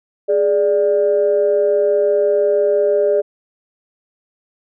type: tone pair together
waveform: sine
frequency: 415.3 / 589.4 Hz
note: G#4 / D5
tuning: 0 / +6 cents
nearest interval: tritone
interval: 606 cents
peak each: -14 dBFS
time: 0.28-3.22 s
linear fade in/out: 20 ms
effects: tanh soft clip ceiling -5 dBFS